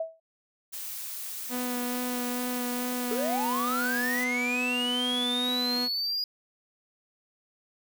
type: tone with exponential decay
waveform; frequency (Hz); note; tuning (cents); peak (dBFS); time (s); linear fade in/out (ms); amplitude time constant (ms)
sine; 650; E5; -24; -25; 0-0.2; 5; 42
type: noise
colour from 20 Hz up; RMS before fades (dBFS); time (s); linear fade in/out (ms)
blue; -37; 0.72-4.25; 20
type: tone with vibrato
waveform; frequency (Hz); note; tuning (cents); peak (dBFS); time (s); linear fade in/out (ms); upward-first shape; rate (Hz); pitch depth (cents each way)
sawtooth; 246.9; B3; 0; -26; 1.49-5.89; 50; sine; 2.3; 12
type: linear sweep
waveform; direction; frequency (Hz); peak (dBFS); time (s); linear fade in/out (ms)
triangle; up; 415.7 to 4902; -26; 3.11-6.24; 2
effects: none